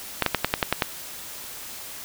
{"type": "clicks", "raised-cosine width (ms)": 0.3, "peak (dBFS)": -3, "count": 8, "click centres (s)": [0.223, 0.263, 0.347, 0.446, 0.539, 0.628, 0.726, 0.822], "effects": ["white hiss -38 dBFS RMS until 2.04 s"]}